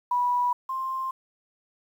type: tone pair in turn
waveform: sine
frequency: 979 / 1052.5 Hz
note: B5 / C6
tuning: -15 / +10 cents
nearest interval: minor second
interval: 125 cents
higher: second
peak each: -21 / -27 dBFS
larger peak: first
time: 0.11-0.53 / 0.69-1.11 s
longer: neither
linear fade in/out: 5 ms
effects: 9-bit